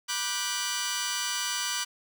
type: chord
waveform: 10% pulse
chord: G major seventh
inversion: first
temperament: just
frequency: 980 / 1176 / 1470 / 1568 Hz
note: B5 / D6 / F#6 / G6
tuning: -14 / +2 / -12 / 0 cents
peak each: -27 dBFS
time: 0.08-1.85 s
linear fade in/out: 20 ms
effects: none